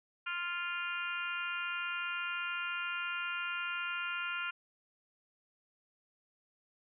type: harmonic tone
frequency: 349.2 Hz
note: F4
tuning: in tune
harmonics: 3 / 4 / 5 / 6 / 7 / 8 / 9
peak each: -46 / -37 / -48 / -50 / -42 / -42 / -55 dBFS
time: 0.26-4.51 s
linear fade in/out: 10 ms
effects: none